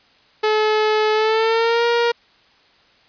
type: tone with pitch glide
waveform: sawtooth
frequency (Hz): 430 to 471.6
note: A4 to A#4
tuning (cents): -40 to +20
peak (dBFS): -11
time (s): 0.43-2.12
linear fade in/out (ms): 10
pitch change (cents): +160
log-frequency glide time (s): 1.13-1.85
effects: white hiss -54 dBFS RMS until 3.08 s + resampled to 11025 Hz